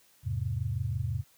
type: chord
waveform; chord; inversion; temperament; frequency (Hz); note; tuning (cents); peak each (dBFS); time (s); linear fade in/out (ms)
sine; E augmented; none; just; 82.41 / 103.01 / 128.76; E2 / G#2 / B#2; 0 / -14 / -27; -35 / -32 / -33; 0.23-1.24; 50
effects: white hiss -63 dBFS RMS until 1.37 s